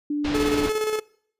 sine tone, 293.7 Hz, D4, in tune, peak -22 dBFS, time 0.1-0.66 s, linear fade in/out 5 ms
pink low-pass noise, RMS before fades -30 dBFS, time 0.24-0.7 s, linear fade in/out 10 ms, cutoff 5000 Hz, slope 24 dB/octave
45% pulse tone with tremolo, 431 Hz, A4, 36 cents flat, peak -21 dBFS, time 0.34-1 s, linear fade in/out 10 ms, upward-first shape square, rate 17 Hz, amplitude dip 45%
effects noise-tail reverb RT60 0.6 s tail -22 dB re dry + resampled to 32000 Hz

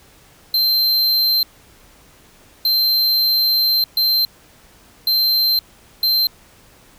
square tone bursts at uneven times, 4125 Hz, C8, 25 cents flat, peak -14 dBFS, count 5, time 0.54-1.43 / 2.65-3.84 / 3.97-4.25 / 5.07-5.59 / 6.03-6.27 s, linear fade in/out 2 ms, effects pink hiss -49 dBFS RMS until 6.98 s

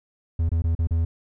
triangle tone with dropouts, 82.41 Hz, E2, in tune, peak -17 dBFS, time 0.39-1.05 s, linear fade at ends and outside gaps 5 ms, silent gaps 0.492-0.516 / 0.621-0.64 / 0.751-0.79 / 0.872-0.908 s, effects none

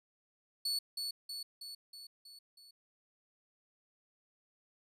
40% pulse tone with echo, 4435 Hz, C#8, in tune, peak -31 dBFS, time 0.65-0.79 s, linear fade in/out 5 ms, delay 320 ms, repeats 6, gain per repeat -4 dB, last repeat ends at 2.71 s, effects resampled to 32000 Hz

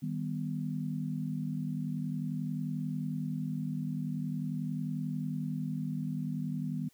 sine chord, Eb augmented, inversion none, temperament equal, 155.56 / 196 / 246.9 Hz, Eb3 / G3 / B3, 0 / 0 / 0 cents, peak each -35 / -38 / -37 dBFS, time 0.02-6.89 s, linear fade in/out 10 ms, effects white hiss -67 dBFS RMS until 6.93 s

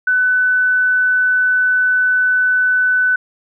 sine tone, 1500 Hz, F#6, 23 cents sharp, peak -11 dBFS, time 0.07-3.16 s, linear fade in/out 5 ms, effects none

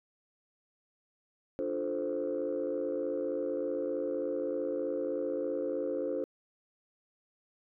sine chord, D minor seventh, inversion none, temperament equal, 293.7 / 349.2 / 440 / 523.3 Hz, D4 / F4 / A4 / C5, 0 / 0 / 0 / 0 cents, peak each -37 / -37 / -36 / -33 dBFS, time 1.59-6.24 s, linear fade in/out 0 ms, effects tanh soft clip ceiling -24 dBFS

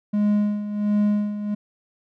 triangle tone with tremolo, 207.7 Hz, G#3, in tune, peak -14 dBFS, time 0.13-1.55 s, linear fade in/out 10 ms, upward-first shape sine, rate 1.4 Hz, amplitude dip 70%, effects none

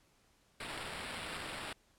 white noise with sample-and-hold, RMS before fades -43 dBFS, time 0.6-1.73 s, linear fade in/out 5 ms, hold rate 6300 Hz, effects pink hiss -70 dBFS RMS until 1.98 s + low-pass 11000 Hz 12 dB/octave

